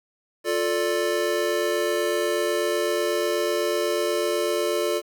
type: chord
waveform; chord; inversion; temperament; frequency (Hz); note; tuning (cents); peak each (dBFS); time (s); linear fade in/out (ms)
square; D minor; first; just; 352.4 / 440.5 / 587.3; F4 / A4 / D5; +16 / +2 / 0; -27; 0.44-5.02; 50
effects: 9-bit